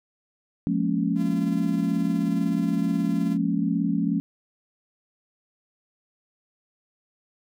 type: chord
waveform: sine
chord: Bb minor seventh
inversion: second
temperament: equal with one note detuned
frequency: 174.61 / 210.8 / 233.1 / 277.2 Hz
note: F3 / Ab3 / Bb3 / Db4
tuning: 0 / +26 / 0 / 0 cents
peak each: -26 / -26 / -30 / -26 dBFS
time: 0.67-4.2 s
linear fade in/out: 0 ms
type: tone with tremolo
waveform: sawtooth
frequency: 341.5 Hz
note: F4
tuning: 39 cents flat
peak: -33 dBFS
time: 1.15-3.38 s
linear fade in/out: 50 ms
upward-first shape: triangle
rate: 19 Hz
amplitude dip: 40%
effects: none